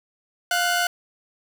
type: tone pair together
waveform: sawtooth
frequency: 702.9 / 1492 Hz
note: F5 / F#6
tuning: +11 / +14 cents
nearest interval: octave + minor second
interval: 1303 cents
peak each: -19 dBFS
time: 0.51-0.87 s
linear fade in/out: 2 ms
effects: none